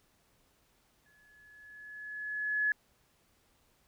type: tone with exponential growth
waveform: sine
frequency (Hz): 1702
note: G#6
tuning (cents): +42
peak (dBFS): -25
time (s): 1.06-2.72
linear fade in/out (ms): 2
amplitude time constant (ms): 360
effects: pink hiss -70 dBFS RMS until 3.87 s